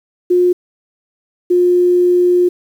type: tone pair in turn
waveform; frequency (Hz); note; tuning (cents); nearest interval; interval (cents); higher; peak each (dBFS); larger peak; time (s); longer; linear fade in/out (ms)
sine; 357.7 / 356.2; F4 / F4; +41 / +34; unison; 7; first; -8; neither; 0.3-0.53 / 1.5-2.49; second; 10
effects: 7-bit